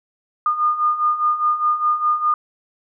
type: beating tone pair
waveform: sine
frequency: 1215 / 1219.9 Hz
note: D#6 / D#6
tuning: -42 / -35 cents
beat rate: 4.9 Hz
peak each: -22 / -17 dBFS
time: 0.46-2.34 s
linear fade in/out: 2 ms
effects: none